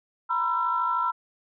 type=tone cluster; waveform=sine; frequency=951 / 1004 / 1346 Hz; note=A#5 / B5 / E6; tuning=+34 / +28 / +36 cents; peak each=-29 / -27 / -25 dBFS; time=0.29-1.12 s; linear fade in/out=20 ms; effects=tanh soft clip ceiling -13 dBFS